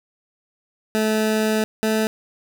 20% pulse tone pair in turn, 217.1 / 218.5 Hz, A3 / A3, -23 / -12 cents, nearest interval unison, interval 11 cents, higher second, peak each -13 dBFS, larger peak neither, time 0.95-1.64 / 1.83-2.07 s, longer first, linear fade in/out 0 ms, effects none

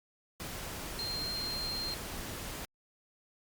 sine tone in noise, 4186 Hz, C8, in tune, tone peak -35 dBFS, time 0.99-1.94 s, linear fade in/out 0 ms, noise pink, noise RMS -41 dBFS, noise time 0.4-2.65 s, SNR +3 dB, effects Opus 48 kbps

